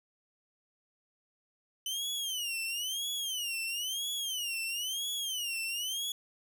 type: tone with vibrato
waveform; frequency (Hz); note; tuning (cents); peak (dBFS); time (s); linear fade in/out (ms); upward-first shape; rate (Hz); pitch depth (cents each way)
sawtooth; 3009; F#7; +28; -30; 1.86-6.12; 2; sine; 1; 200
effects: none